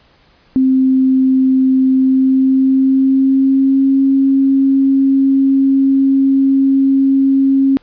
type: tone with pitch glide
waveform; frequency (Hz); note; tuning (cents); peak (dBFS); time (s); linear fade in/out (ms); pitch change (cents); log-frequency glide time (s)
sine; 262 to 270.8; C4 to C#4; +2 to -40; -8; 0.56-7.77; 0; +58; 1.91-4
effects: pink hiss -51 dBFS RMS until 7.82 s + resampled to 11025 Hz